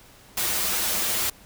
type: noise with comb filter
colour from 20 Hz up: white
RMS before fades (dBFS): -25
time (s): 0.37-1.3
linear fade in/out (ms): 5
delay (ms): 7.2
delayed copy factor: -1
effects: pink hiss -51 dBFS RMS until 1.45 s